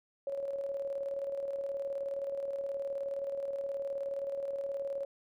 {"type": "tone with tremolo", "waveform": "sine", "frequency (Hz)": 554.4, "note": "C#5", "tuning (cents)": 0, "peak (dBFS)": -32, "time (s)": [0.27, 5.05], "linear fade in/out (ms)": 2, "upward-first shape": "square", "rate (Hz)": 19, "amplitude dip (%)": 40, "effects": []}